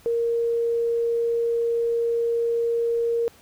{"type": "tone", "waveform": "sine", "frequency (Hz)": 466.2, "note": "A#4", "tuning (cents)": 0, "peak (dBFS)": -20, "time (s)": [0.06, 3.28], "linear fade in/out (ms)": 0, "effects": ["pink hiss -53 dBFS RMS until 3.41 s"]}